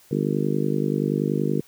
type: harmonic tone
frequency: 50.5 Hz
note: G#1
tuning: 48 cents flat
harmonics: 3 / 4 / 5 / 6 / 7 / 8 / 9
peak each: -26 / -27 / -28 / -29 / -29 / -30 / -31 dBFS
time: 0.11-1.61 s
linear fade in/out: 5 ms
effects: white hiss -54 dBFS RMS until 1.67 s